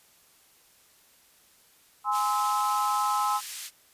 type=chord; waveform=sine; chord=Ab augmented; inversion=none; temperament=just; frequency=830.6 / 1038.3 / 1297.8 Hz; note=Ab5 / C6 / E6; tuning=0 / -14 / -27 cents; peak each=-28 dBFS; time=2.04-3.41 s; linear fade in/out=50 ms
type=band-pass noise; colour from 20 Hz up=white; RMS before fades=-39 dBFS; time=2.11-3.71 s; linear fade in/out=50 ms; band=2100 to 11000 Hz; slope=12 dB/octave
effects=white hiss -60 dBFS RMS until 3.93 s + resampled to 32000 Hz